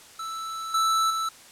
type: tone with level steps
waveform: square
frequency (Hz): 1318.5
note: E6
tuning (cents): 0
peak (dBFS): -32 / -21 / -26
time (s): 0.19-1.29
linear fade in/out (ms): 5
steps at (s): 0.74 / 1.1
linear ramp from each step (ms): 5
effects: white hiss -49 dBFS RMS until 1.51 s + low-pass 10000 Hz 12 dB/octave